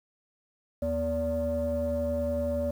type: tone cluster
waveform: sine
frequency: 78.8 / 242.7 / 575 Hz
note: D#2 / B3 / D5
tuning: +23 / -30 / -37 cents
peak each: -32 / -32 / -27 dBFS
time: 0.82-2.71 s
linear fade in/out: 5 ms
effects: tanh soft clip ceiling -21 dBFS + 9-bit